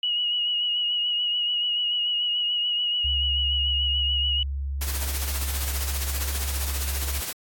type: tone with vibrato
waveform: sine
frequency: 2903 Hz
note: F#7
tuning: 34 cents flat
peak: -22 dBFS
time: 0.03-4.43 s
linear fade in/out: 2 ms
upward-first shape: sine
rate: 6.9 Hz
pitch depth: 29 cents each way
type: tone with pitch glide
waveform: sine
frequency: 68 to 69.07 Hz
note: C#2 to C#2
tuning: -33 to -6 cents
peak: -26 dBFS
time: 3.04-7.21 s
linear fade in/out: 10 ms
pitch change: +27 cents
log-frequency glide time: 4.39-4.47 s
type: noise with tremolo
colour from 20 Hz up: white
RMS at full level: -29 dBFS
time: 4.81-7.33 s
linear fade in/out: 5 ms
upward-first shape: sine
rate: 15 Hz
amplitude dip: 50%
effects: AAC 64 kbps